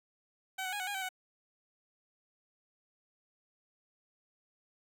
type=tone with pitch steps; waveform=15% pulse; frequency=760 / 743 / 824 / 743 / 815 / 767 / 744 Hz; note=F#5 / F#5 / G#5 / F#5 / G#5 / G5 / F#5; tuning=+46 / +7 / -14 / +7 / -33 / -38 / +9 cents; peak=-29 dBFS; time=0.58-1.091 s; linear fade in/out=10 ms; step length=73 ms; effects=none